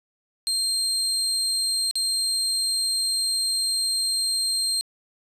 30% pulse tone with dropouts, 4186 Hz, C8, in tune, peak -19 dBFS, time 0.47-4.81 s, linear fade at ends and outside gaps 0 ms, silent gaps 1.911-1.955 s, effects resampled to 32000 Hz + 9-bit

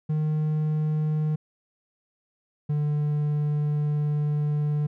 triangle tone pair in turn, 153.6 / 148.45 Hz, D#3 / D3, -22 / +19 cents, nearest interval minor second, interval 59 cents, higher first, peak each -20 dBFS, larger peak neither, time 0.09-1.36 / 2.69-4.87 s, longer second, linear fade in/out 10 ms, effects none

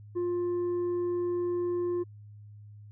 triangle tone with tanh clipping, 352 Hz, F4, 14 cents sharp, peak -28 dBFS, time 0.15-2.04 s, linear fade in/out 20 ms, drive 8 dB, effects added 104 Hz sine -46 dBFS peak until 2.91 s

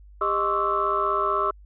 sine tone cluster, 400.3 / 620 / 1065 / 1141 / 1315 Hz, G4 / D#5 / C6 / C#6 / E6, +36 / -6 / +30 / +50 / -5 cents, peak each -28 / -30 / -27 / -26 / -25 dBFS, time 0.21-1.51 s, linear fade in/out 5 ms, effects tanh soft clip ceiling -10 dBFS + added 50 Hz sine -45 dBFS peak until 1.65 s

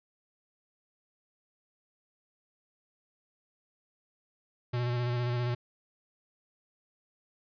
square tone with vibrato, 121.7 Hz, B2, 25 cents flat, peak -29 dBFS, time 4.73-5.55 s, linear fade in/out 10 ms, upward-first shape square, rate 15 Hz, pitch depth 21 cents each way, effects resampled to 11025 Hz

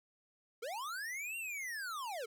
square linear two-way sweep, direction up then down, 420.8 to 2786 to 420.8 Hz, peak -40 dBFS, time 0.62-2.26 s, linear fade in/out 10 ms, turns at 1.37 s, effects none

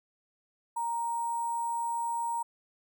sine tone with sample-and-hold, 932.3 Hz, A#5, in tune, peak -29 dBFS, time 0.76-2.43 s, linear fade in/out 10 ms, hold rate 8820 Hz, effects none

